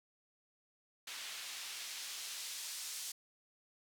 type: noise with band-pass filter sweep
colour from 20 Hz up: white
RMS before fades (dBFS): -45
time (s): 1.07-3.12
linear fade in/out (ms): 5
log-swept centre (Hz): 2700 to 6000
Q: 0.78
effects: none